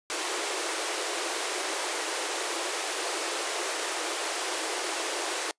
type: high-pass noise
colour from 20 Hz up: pink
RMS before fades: -31 dBFS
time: 0.1-5.51 s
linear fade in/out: 0 ms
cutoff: 320 Hz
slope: 96 dB/octave
effects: noise-tail reverb RT60 0.1 s tail -25 dB re dry + resampled to 22050 Hz